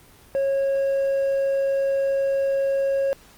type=tone with hard clipping; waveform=sine; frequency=547 Hz; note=C#5; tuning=23 cents flat; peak=-20 dBFS; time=0.35-3.13 s; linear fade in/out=0 ms; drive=2 dB; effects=pink hiss -51 dBFS RMS until 3.37 s + Opus 24 kbps